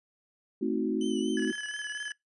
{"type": "chord", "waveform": "sine", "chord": "A diminished seventh", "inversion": "none", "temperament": "equal with one note detuned", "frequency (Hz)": [220, 261.6, 316.7, 370], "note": ["A3", "C4", "Eb4", "Gb4"], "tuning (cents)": [0, 0, 31, 0], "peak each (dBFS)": -32, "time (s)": [0.61, 1.52], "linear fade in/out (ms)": 10}
{"type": "tone with vibrato", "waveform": "sawtooth", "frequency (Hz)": 3020, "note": "F#7", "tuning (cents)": 35, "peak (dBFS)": -37, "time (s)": [1.01, 2.12], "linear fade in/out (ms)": 2, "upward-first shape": "triangle", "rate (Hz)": 4.2, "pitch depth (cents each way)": 50}
{"type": "tone with tremolo", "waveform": "triangle", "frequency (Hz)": 1698, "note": "G#6", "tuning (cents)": 38, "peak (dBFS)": -31, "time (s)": [1.37, 2.12], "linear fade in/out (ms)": 2, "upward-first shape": "square", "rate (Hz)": 19, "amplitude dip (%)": 60}
{"effects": ["noise-tail reverb RT60 0.2 s tail -26 dB re dry", "resampled to 24000 Hz"]}